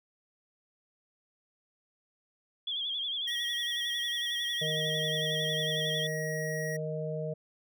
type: tone with vibrato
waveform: sine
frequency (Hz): 3322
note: G#7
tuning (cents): 0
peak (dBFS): -31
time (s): 2.67-6.07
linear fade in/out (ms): 5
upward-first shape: sine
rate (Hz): 11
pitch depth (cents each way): 79
type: tone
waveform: square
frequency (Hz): 1900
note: A#6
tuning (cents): +33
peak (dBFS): -37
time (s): 3.27-6.77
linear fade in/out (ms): 10
type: harmonic tone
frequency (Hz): 155.56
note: D#3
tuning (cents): 0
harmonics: 1 / 3 / 4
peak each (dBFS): -35 / -37 / -37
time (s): 4.61-7.34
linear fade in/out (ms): 10
effects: none